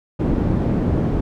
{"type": "low-pass noise", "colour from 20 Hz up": "white", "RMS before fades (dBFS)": -19, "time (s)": [0.19, 1.21], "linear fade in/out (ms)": 10, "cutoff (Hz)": 250, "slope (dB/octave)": 12, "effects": []}